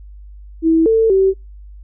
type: tone with pitch steps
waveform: sine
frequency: 325 / 447.6 / 384.1 Hz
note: E4 / A4 / G4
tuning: -24 / +30 / -35 cents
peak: -9 dBFS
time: 0.62-1.34 s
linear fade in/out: 50 ms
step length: 240 ms
effects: noise-tail reverb RT60 0.2 s tail -26 dB re dry + added 50 Hz sine -34 dBFS peak until 1.83 s